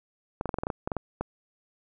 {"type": "clicks", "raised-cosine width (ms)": 1, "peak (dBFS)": -15, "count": 12, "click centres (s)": [0.411, 0.457, 0.492, 0.542, 0.586, 0.635, 0.669, 0.702, 0.875, 0.918, 0.967, 1.21], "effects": []}